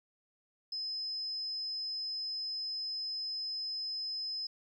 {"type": "tone", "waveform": "sine", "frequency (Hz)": 5100, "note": "D#8", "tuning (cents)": 42, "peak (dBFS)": -35, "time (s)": [0.72, 4.47], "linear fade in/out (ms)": 5, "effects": ["11-bit"]}